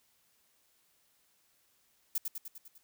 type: noise with echo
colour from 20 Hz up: violet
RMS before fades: -32 dBFS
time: 2.15-2.18 s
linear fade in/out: 2 ms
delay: 100 ms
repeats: 6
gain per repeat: -4 dB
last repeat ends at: 2.78 s
effects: white hiss -71 dBFS RMS until 2.83 s